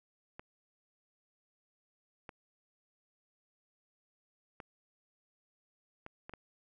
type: clicks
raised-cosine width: 0.5 ms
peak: -30 dBFS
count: 6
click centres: 0.395 / 2.292 / 4.602 / 6.064 / 6.295 / 6.337 s
effects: none